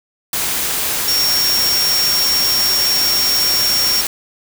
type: tone in noise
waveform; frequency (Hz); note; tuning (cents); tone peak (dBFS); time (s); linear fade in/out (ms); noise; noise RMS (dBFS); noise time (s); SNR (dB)
sine; 5540; F8; -15; -14; 1.08-4.01; 2; white; -19; 0.33-4.07; +2
effects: none